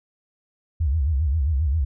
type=tone with vibrato; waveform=sine; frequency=73.42 Hz; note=D2; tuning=in tune; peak=-18 dBFS; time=0.8-1.85 s; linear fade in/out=10 ms; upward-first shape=sine; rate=7.5 Hz; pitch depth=220 cents each way; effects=none